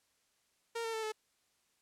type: tone with pitch steps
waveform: sawtooth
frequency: 462.4 / 452.4 / 442.5 / 432.9 Hz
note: A#4 / A4 / A4 / A4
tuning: -14 / +48 / +10 / -28 cents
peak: -32 dBFS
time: 0.75-1.122 s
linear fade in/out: 10 ms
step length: 93 ms
effects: white hiss -75 dBFS RMS until 1.81 s + low-pass 10000 Hz 12 dB/octave